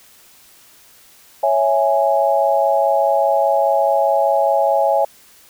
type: chord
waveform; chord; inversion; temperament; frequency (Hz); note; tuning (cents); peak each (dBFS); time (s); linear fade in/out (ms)
sine; C# minor; none; equal; 554.4 / 659.3 / 830.6; C#5 / E5 / G#5; 0 / 0 / 0; -17; 1.43-5.05; 5
effects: white hiss -48 dBFS RMS until 5.49 s